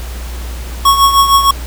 square tone with tremolo, 1105 Hz, C#6, 6 cents flat, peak -4 dBFS, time 0.85-1.51 s, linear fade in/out 5 ms, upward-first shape triangle, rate 6.5 Hz, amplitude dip 70%, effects added 60 Hz sine -21 dBFS peak until 1.66 s + pink hiss -31 dBFS RMS until 1.66 s

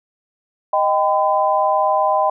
sine chord, Eb augmented, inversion none, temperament equal with one note detuned, 622.3 / 784 / 1012 Hz, Eb5 / G5 / B5, 0 / 0 / +42 cents, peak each -18 dBFS, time 0.73-2.3 s, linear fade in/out 5 ms, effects none

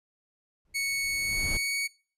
brown noise with exponential growth, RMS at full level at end -29 dBFS, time 0.65-1.57 s, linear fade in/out 2 ms, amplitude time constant 200 ms
sawtooth tone with pitch glide, 2217 to 2236 Hz, C#7 to C#7, 0 to +14 cents, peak -24 dBFS, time 0.74-1.88 s, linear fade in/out 20 ms, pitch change +14 cents, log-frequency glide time 1.2-1.76 s
effects noise-tail reverb RT60 0.4 s tail -22 dB re dry + resampled to 32000 Hz

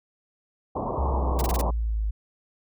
white low-pass noise, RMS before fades -29 dBFS, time 0.75-1.71 s, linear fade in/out 10 ms, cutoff 1100 Hz, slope 96 dB/octave
sine exponential sweep, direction down, 69.3 to 51.91 Hz, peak -23 dBFS, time 0.98-2.11 s, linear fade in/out 10 ms
white noise bursts, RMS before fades -33 dBFS, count 5, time 1.39-1.612 s, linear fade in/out 0 ms, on 22 ms, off 28 ms
effects none

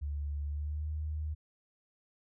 sine tone with pitch glide, 72.5 to 76.68 Hz, D2 to D#2, -22 to -25 cents, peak -33 dBFS, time 0.01-1.35 s, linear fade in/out 20 ms, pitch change +97 cents, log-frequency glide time 0.45-0.89 s, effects none

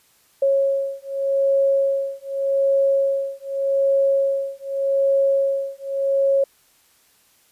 sine beating tone pair, 548 / 548.84 Hz, C#5 / C#5, -20 / -17 cents, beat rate 0.84 Hz, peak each -20 dBFS, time 0.42-6.44 s, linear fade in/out 5 ms, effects white hiss -58 dBFS RMS until 7.51 s + resampled to 32000 Hz

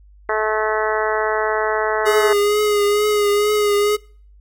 harmonic tone, 216.3 Hz, A3, 29 cents flat, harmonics 2 / 3 / 4 / 5 / 6 / 7 / 8 / 9, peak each -22 / -24 / -25 / -26 / -27 / -27 / -28 / -29 dBFS, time 0.29-2.33 s, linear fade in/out 2 ms
square tone with vibrato, 415.3 Hz, G#4, in tune, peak -15 dBFS, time 2.05-3.97 s, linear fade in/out 20 ms, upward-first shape triangle, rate 2.2 Hz, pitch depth 35 cents each way
effects noise-tail reverb RT60 0.5 s tail -25 dB re dry + added 50 Hz sine -44 dBFS peak until 4.4 s

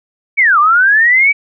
sine linear two-way sweep, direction down then up, 2310 to 1151 to 2310 Hz, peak -6 dBFS, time 0.37-1.33 s, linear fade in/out 20 ms, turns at 0.59 s, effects none

